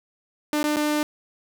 sawtooth tone with dropouts, 299.3 Hz, D4, 33 cents sharp, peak -17 dBFS, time 0.53-1.03 s, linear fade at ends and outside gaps 1 ms, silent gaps 0.63-0.64 / 0.762-0.768 s, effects none

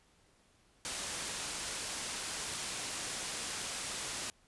white low-pass noise, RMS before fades -40 dBFS, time 0.85-4.3 s, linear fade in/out 0 ms, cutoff 9900 Hz, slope 24 dB/octave, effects pink hiss -68 dBFS RMS until 4.47 s + resampled to 24000 Hz

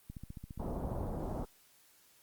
click train, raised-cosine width 5 ms, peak -32 dBFS, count 14, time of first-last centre 0.1-0.984 s, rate 14.7 Hz
pink low-pass noise, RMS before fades -38 dBFS, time 0.59-1.45 s, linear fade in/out 10 ms, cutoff 880 Hz, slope 24 dB/octave
effects white hiss -65 dBFS RMS until 2.22 s + Opus 32 kbps

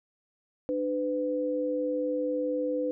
sine tone pair together, 298.7 / 503 Hz, D4 / B4, +29 / +32 cents, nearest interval major sixth, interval 903 cents, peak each -31 / -28 dBFS, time 0.69-2.91 s, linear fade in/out 0 ms, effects none

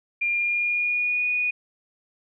sine tone with pitch glide, 2400 to 2465 Hz, D7 to D#7, +37 to -17 cents, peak -21 dBFS, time 0.21-1.51 s, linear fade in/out 10 ms, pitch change +46 cents, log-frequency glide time 0.31-1.26 s, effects none

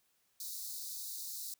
white high-pass noise, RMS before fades -43 dBFS, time 0.4-1.54 s, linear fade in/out 2 ms, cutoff 3800 Hz, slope 96 dB/octave, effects white hiss -75 dBFS RMS until 1.59 s

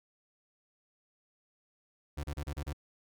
35% pulse tone bursts, 73.42 Hz, D2, in tune, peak -33 dBFS, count 6, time 2.17-2.732 s, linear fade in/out 10 ms, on 67 ms, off 32 ms, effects none

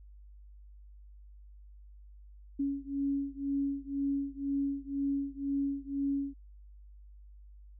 sine beating tone pair, 277.7 / 279.7 Hz, C#4 / C#4, +3 / +16 cents, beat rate 2 Hz, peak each -33 / -34 dBFS, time 2.59-6.34 s, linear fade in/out 10 ms, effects added 50 Hz sine -50 dBFS peak until 7.79 s

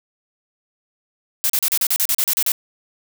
blue noise bursts, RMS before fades -18 dBFS, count 12, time 1.44-2.519 s, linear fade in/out 0 ms, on 56 ms, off 37 ms, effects none

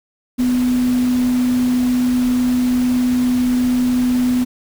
sine tone in noise, 249.2 Hz, B3, 16 cents sharp, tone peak -13 dBFS, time 0.38-4.45 s, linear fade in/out 20 ms, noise pink, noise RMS -31 dBFS, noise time 0.38-4.45 s, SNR +15 dB, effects none

